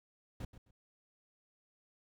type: noise with echo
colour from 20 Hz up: brown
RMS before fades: -41 dBFS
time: 0.4-0.45 s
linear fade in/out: 5 ms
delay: 130 ms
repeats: 2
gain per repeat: -13 dB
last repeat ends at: 0.71 s
effects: none